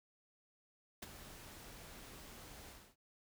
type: noise with ADSR envelope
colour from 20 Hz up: pink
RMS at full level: -44 dBFS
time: 1.02-2.96 s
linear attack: 8 ms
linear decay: 22 ms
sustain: -10 dB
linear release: 270 ms
effects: none